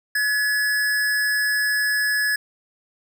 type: tone with amplitude modulation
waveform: square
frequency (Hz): 1700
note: G#6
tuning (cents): +40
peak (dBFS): -18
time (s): 0.15-2.36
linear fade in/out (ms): 5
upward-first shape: sine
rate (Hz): 229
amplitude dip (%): 35
effects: none